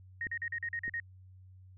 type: tone bursts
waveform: sine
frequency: 1864.7 Hz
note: A#6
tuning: in tune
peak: -33 dBFS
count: 8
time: 0.21-1 s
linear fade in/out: 2 ms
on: 62 ms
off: 42 ms
type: clicks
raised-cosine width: 3 ms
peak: -33 dBFS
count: 2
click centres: 0.268 / 0.88 s
effects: added 93 Hz sine -52 dBFS peak until 1.77 s